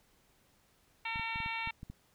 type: harmonic tone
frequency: 453.8 Hz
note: A#4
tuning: 47 cents flat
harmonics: 2 / 3 / 4 / 5 / 6 / 7 / 8 / 9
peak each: -40 / -47 / -46 / -39 / -41 / -52 / -48 / -53 dBFS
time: 1.05-1.71 s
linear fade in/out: 5 ms
type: clicks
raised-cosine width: 5 ms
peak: -32 dBFS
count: 8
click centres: 1.159 / 1.196 / 1.359 / 1.403 / 1.461 / 1.674 / 1.831 / 1.9 s
effects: pink hiss -69 dBFS RMS until 2.14 s